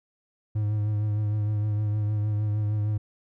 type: tone with vibrato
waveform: triangle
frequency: 105.4 Hz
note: G#2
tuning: 26 cents sharp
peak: -21 dBFS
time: 0.55-2.98 s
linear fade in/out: 10 ms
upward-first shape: triangle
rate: 6.5 Hz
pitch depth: 35 cents each way
effects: none